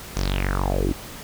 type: tone with low-pass filter sweep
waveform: sawtooth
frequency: 47.27 Hz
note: F#1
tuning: 38 cents sharp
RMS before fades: -23 dBFS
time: 0.16-0.93 s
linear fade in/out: 10 ms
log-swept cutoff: 6700 to 280 Hz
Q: 5.4
effects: pink hiss -38 dBFS RMS until 1.23 s